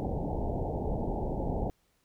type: low-pass noise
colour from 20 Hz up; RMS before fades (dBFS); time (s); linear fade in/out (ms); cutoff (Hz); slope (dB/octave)
pink; -32; 0-1.7; 0; 880; 96
effects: pink hiss -72 dBFS RMS until 2.04 s